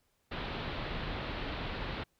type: low-pass noise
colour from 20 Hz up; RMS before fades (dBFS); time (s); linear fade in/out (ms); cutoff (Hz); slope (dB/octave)
pink; -38; 0.31-2.04; 10; 4100; 48
effects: pink hiss -75 dBFS RMS until 2.19 s